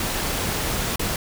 pink noise with dropouts, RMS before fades -25 dBFS, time 0-1.16 s, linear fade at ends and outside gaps 2 ms, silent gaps 0.959-0.994 s, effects none

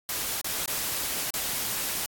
white noise with dropouts, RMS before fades -30 dBFS, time 0.09-2.06 s, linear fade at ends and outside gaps 1 ms, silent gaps 0.413-0.444 / 0.659-0.678 / 1.304-1.339 s, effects AAC 64 kbps

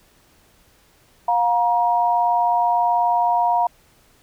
sine tone pair together, 709.4 / 948 Hz, F5 / A#5, +27 / +29 cents, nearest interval perfect fourth, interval 502 cents, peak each -18 dBFS, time 1.28-3.67 s, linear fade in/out 5 ms, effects pink hiss -56 dBFS RMS until 4.22 s

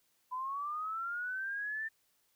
sine linear sweep, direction up, 996 to 1795 Hz, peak -35 dBFS, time 0.31-1.89 s, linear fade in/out 20 ms, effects white hiss -74 dBFS RMS until 2.35 s

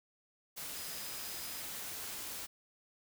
sine tone in noise, 5010 Hz, D#8, 11 cents sharp, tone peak -51 dBFS, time 0.75-1.62 s, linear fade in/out 20 ms, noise white, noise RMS -43 dBFS, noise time 0.56-2.47 s, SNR -11 dB, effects none

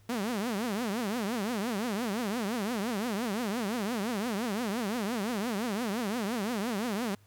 sawtooth tone with vibrato, 220.4 Hz, A3, 3 cents sharp, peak -26 dBFS, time 0.09-7.15 s, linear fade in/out 5 ms, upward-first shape triangle, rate 5.8 Hz, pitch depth 280 cents each way, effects added 102 Hz sine -58 dBFS peak until 7.26 s + pink hiss -66 dBFS RMS until 7.26 s

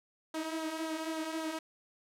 sawtooth tone with flanger, 319.3 Hz, D#4, 45 cents sharp, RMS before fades -37 dBFS, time 0.34-1.59 s, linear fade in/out 5 ms, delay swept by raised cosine 0.38 to 3.68 ms, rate 3.7 Hz, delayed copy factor -0.55, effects low-pass 12000 Hz 12 dB/octave

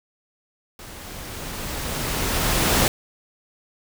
pink noise with level ramp, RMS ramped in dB -40 to -17 dBFS, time 0.79-2.88 s, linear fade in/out 2 ms, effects none

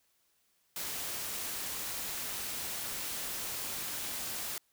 white noise, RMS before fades -38 dBFS, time 0.76-4.58 s, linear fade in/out 2 ms, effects white hiss -73 dBFS RMS until 4.72 s

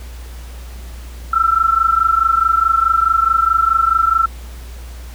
sine tone pair together, 1324.3 / 1349 Hz, E6 / E6, +8 / +40 cents, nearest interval unison, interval 32 cents, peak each -14 dBFS, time 1.33-4.26 s, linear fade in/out 5 ms, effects added 60 Hz sine -29 dBFS peak until 5.14 s + pink hiss -41 dBFS RMS until 5.14 s

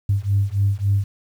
sine beating tone pair, 98 / 101.6 Hz, G2 / G#2, 0 / -38 cents, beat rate 3.6 Hz, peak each -19 dBFS, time 0.09-1.04 s, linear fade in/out 5 ms, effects tanh soft clip ceiling -9 dBFS + 8-bit

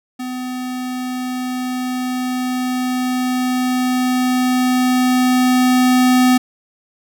square tone with level ramp, 252.7 Hz, B3, 40 cents sharp, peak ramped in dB -24 to -10 dBFS, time 0.19-6.38 s, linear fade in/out 10 ms, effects none

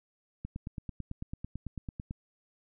click train, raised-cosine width 5 ms, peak -25 dBFS, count 16, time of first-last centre 0.45-2.109 s, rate 9.04 Hz, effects none

